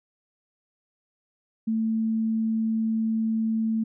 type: tone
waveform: sine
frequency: 222.5 Hz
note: A3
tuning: 20 cents sharp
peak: -22 dBFS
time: 1.67-3.84 s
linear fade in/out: 10 ms
effects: none